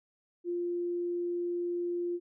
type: tone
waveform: sine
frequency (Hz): 349.2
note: F4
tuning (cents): 0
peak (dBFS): -30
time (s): 0.44-2.2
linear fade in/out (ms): 50
effects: none